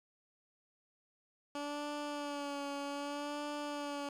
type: tone with vibrato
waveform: 15% pulse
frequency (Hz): 288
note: D4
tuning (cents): -34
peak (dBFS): -32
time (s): 1.55-4.09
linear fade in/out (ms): 2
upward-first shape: sine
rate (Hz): 0.64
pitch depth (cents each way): 34
effects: low-pass 8000 Hz 12 dB/octave + 10-bit